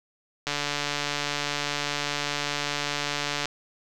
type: click train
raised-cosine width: 0.2 ms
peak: -10 dBFS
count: 434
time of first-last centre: 0.47-3.456 s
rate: 145 Hz
effects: none